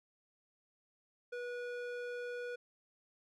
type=tone with band-pass filter; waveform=square; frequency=486.7 Hz; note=B4; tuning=25 cents flat; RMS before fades=-42 dBFS; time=1.32-2.56 s; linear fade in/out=10 ms; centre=990 Hz; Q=1.1; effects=none